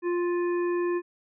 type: harmonic tone with a mistuned harmonic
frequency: 350.1 Hz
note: F4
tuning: 4 cents sharp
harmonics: 1 / 3 / 5 / 7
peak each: -24 / -36 / -40 / -46 dBFS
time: 0.02-1.02 s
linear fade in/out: 50 ms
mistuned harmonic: 7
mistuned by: +15 cents
effects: none